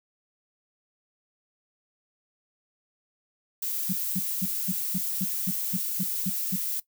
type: noise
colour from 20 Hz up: violet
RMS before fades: -30 dBFS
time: 3.62-6.8 s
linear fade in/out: 5 ms
type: tone bursts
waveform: sine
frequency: 185 Hz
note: F#3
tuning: in tune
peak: -25 dBFS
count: 11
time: 3.89-6.563 s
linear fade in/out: 10 ms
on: 43 ms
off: 220 ms
effects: noise-tail reverb RT60 0.1 s tail -18 dB re dry